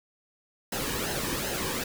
pink noise with flanger, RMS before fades -31 dBFS, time 0.72-1.84 s, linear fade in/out 5 ms, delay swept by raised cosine 0.85 to 1.49 ms, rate 2.6 Hz, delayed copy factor -0.6, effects none

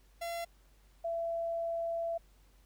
45% pulse / sine tone pair in turn, 681 / 670.5 Hz, F5 / E5, -44 / +29 cents, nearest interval unison, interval 27 cents, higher first, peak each -36 / -32 dBFS, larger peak second, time 0.21-0.45 / 1.04-2.18 s, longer second, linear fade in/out 10 ms, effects added 48 Hz sine -61 dBFS peak until 2.65 s + pink hiss -69 dBFS RMS until 2.65 s

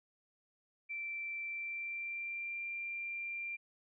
sine tone with pitch glide, 2341 to 2375 Hz, D7 to D7, -6 to +19 cents, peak -38 dBFS, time 0.89-3.57 s, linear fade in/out 20 ms, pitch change +25 cents, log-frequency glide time 1.43-2.62 s, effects none

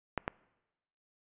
clicks, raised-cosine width 0.5 ms, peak -15 / -16 dBFS, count 2, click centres 0.177 / 0.279 s, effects noise-tail reverb RT60 1.0 s tail -23 dB re dry + resampled to 8000 Hz

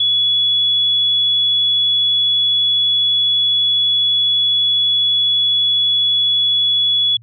sine tone, 3392 Hz, G#7, 36 cents sharp, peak -12 dBFS, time 0-7.17 s, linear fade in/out 5 ms, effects added 115 Hz sine -41 dBFS peak until 7.22 s

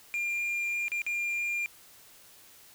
triangle tone with dropouts, 2399 Hz, D7, 36 cents sharp, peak -27 dBFS, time 0.14-1.66 s, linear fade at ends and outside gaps 0 ms, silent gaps 0.882-0.918 / 1.018-1.065 s, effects white hiss -55 dBFS RMS until 2.74 s

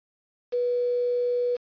sine tone with quantisation, 488.6 Hz, B4, 19 cents flat, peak -22 dBFS, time 0.52-1.57 s, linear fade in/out 20 ms, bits 7, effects resampled to 11025 Hz

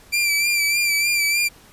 sawtooth tone with vibrato, 2349 Hz, D7, in tune, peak -14 dBFS, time 0.12-1.49 s, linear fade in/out 20 ms, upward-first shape sine, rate 3.3 Hz, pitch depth 40 cents each way, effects pink hiss -49 dBFS RMS until 1.72 s + resampled to 32000 Hz

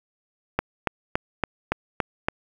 click train, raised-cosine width 0.5 ms, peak -6 dBFS, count 7, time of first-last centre 0.59-2.285 s, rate 3.54 Hz, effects 7-bit

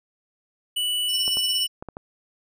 square tone, 2960 Hz, F#7, in tune, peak -23 dBFS, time 0.76-1.67 s, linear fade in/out 10 ms
sine tone with tremolo, 5390 Hz, E8, 38 cents sharp, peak -22 dBFS, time 1.08-1.68 s, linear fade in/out 50 ms, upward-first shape triangle, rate 17 Hz, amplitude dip 85%
clicks, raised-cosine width 1 ms, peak -21 dBFS, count 5, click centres 1.279 / 1.371 / 1.825 / 1.887 / 1.969 s
effects none

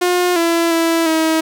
sawtooth tone with pitch steps, 357.5 / 335.7 / 330.8 / 320 Hz, F4 / E4 / E4 / D#4, +41 / +32 / +6 / +49 cents, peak -9 dBFS, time 0.01-1.41 s, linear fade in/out 10 ms, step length 350 ms, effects none

